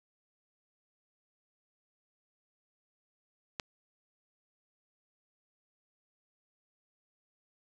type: click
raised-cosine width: 0.2 ms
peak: -17 dBFS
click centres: 3.598 s
effects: none